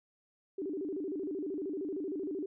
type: tone with vibrato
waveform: sine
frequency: 340 Hz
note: F4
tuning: 46 cents flat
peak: -34 dBFS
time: 0.58-2.46 s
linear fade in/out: 5 ms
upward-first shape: square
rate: 13 Hz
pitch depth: 230 cents each way
effects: none